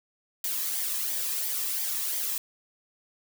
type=noise with flanger; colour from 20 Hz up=blue; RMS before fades=-30 dBFS; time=0.44-2.38 s; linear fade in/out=2 ms; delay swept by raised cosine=0.73 to 1.41 ms; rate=2.9 Hz; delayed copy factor=-0.5; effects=none